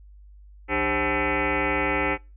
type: tone with frequency modulation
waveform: sine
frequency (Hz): 862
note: A5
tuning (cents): -36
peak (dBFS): -21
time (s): 0.68-2.18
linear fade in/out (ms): 50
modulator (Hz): 232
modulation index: 6.8
effects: noise-tail reverb RT60 0.3 s tail -26 dB re dry + added 50 Hz sine -45 dBFS peak until 2.36 s